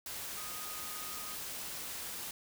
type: tone in noise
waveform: sine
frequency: 1244.5 Hz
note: D#6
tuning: in tune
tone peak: -49 dBFS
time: 0.37-1.35 s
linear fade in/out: 2 ms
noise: white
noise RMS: -42 dBFS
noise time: 0.06-2.31 s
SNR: -10 dB
effects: none